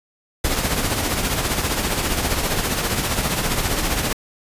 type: noise with tremolo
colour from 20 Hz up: pink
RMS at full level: -19 dBFS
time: 0.44-4.13 s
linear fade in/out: 5 ms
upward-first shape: triangle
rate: 15 Hz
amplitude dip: 55%
effects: resampled to 32000 Hz